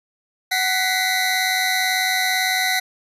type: tone cluster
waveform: 25% pulse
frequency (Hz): 746 / 1951 / 2049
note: F#5 / B6 / C7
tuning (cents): +14 / -22 / -37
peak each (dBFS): -19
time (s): 0.51-2.8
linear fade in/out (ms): 10
effects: resampled to 32000 Hz